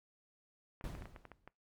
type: clicks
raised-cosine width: 0.5 ms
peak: -35 dBFS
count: 9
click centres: 0.811 / 0.853 / 0.951 / 1.022 / 1.056 / 1.162 / 1.253 / 1.317 / 1.476 s
type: noise with exponential decay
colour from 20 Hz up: brown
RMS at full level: -39 dBFS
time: 0.84-1.49 s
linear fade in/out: 2 ms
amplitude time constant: 140 ms
effects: noise-tail reverb RT60 0.2 s tail -24 dB re dry + MP3 96 kbps